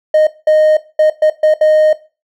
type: tone bursts at uneven times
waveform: triangle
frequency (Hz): 618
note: D#5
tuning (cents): -12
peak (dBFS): -3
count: 6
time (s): 0.14-0.27 / 0.47-0.77 / 0.99-1.1 / 1.22-1.3 / 1.43-1.54 / 1.61-1.93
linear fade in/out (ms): 5
effects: noise-tail reverb RT60 0.3 s tail -18 dB re dry + tanh soft clip ceiling 0 dBFS